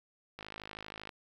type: click train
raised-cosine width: 0.3 ms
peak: -27 dBFS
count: 38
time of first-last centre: 0.39-1.092 s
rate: 52.7 Hz
effects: 10-bit